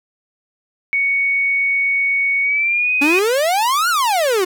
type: tone with pitch glide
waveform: sine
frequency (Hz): 2228 to 2501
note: C#7 to D#7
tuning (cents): +8 to +8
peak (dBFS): -14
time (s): 0.93-3.19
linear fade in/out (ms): 0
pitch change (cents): +200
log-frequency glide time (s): 2.43-2.92
type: exponential two-way sweep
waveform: 45% pulse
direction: up then down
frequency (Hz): 275.4 to 1472 to 351.1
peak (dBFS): -14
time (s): 3.01-4.45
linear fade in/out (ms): 10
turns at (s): 3.89
effects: none